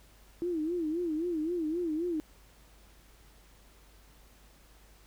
sine tone with vibrato, 329.6 Hz, E4, in tune, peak -29 dBFS, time 0.42-2.2 s, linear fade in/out 0 ms, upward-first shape sine, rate 3.8 Hz, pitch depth 140 cents each way, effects added 50 Hz sine -58 dBFS peak until 5.06 s + pink hiss -61 dBFS RMS until 5.06 s

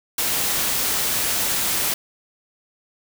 white noise, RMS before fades -22 dBFS, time 0.18-1.94 s, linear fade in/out 5 ms, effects none

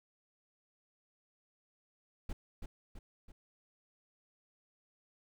brown noise with echo, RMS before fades -37 dBFS, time 2.29-2.33 s, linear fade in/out 5 ms, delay 330 ms, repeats 3, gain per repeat -5 dB, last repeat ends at 3.32 s, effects none

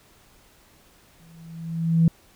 sine tone with exponential growth, 164.9 Hz, E3, 1 cent sharp, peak -11 dBFS, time 1.2-2.08 s, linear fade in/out 2 ms, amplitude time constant 190 ms, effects tanh soft clip ceiling -8 dBFS + pink hiss -56 dBFS RMS until 2.35 s

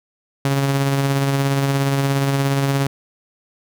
sawtooth tone with tremolo, 138.1 Hz, C#3, 6 cents flat, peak -11 dBFS, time 0.45-2.87 s, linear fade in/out 2 ms, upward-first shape sine, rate 17 Hz, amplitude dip 30%, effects none

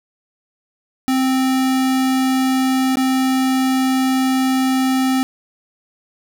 square tone with dropouts, 261.6 Hz, C4, in tune, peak -15 dBFS, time 1.08-5.23 s, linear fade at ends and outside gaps 0 ms, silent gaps 2.956-2.971 s, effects none

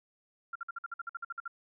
sine tone bursts, 1381 Hz, F6, 20 cents flat, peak -35 dBFS, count 13, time 0.53-1.479 s, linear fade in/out 5 ms, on 25 ms, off 52 ms, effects none

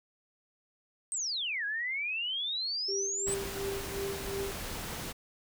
sine exponential two-way sweep, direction down then up, 8590 to 1624 to 8220 Hz, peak -31 dBFS, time 1.12-3.34 s, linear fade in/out 0 ms, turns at 1.65 s
sine tone with tremolo, 394.4 Hz, G4, 11 cents sharp, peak -32 dBFS, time 2.88-4.52 s, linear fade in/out 10 ms, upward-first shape sine, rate 2.8 Hz, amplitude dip 75%
pink noise, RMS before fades -39 dBFS, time 3.26-5.13 s, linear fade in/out 20 ms
effects none

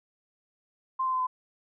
sine tone with pitch steps, 1046.5 / 1036.9 / 1027.3 / 1017.9 Hz, C6 / C6 / C6 / C6, 0 / -16 / -32 / -48 cents, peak -25 dBFS, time 0.99-1.27 s, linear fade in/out 10 ms, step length 70 ms, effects none

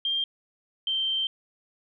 sine tone pair in turn, 3189 / 3131 Hz, G7 / G7, +29 / -3 cents, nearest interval unison, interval 32 cents, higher first, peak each -24 dBFS, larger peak neither, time 0.05-0.24 / 0.87-1.27 s, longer second, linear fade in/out 2 ms, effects none

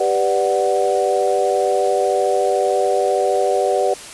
sine chord, G major seventh, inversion none, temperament equal, 392 / 493.9 / 587.3 / 740 Hz, G4 / B4 / D5 / F#5, 0 / 0 / 0 / 0 cents, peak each -20 dBFS, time 0-3.94 s, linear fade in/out 5 ms, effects white hiss -35 dBFS RMS until 4.13 s + resampled to 24000 Hz

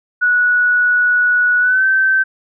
sine tone with pitch glide, 1468 to 1547.2 Hz, F#6 to G6, -14 to -23 cents, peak -10 dBFS, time 0.21-2.24 s, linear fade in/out 20 ms, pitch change +91 cents, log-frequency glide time 1.6-1.85 s, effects none

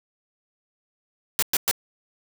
white noise bursts, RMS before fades -21 dBFS, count 3, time 1.39-1.712 s, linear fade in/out 0 ms, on 34 ms, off 110 ms, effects none

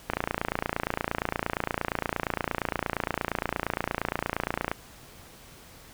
click train, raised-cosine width 0.5 ms, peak -11 dBFS, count 133, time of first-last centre 0.1-4.715 s, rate 28.6 Hz, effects pink hiss -50 dBFS RMS until 5.93 s

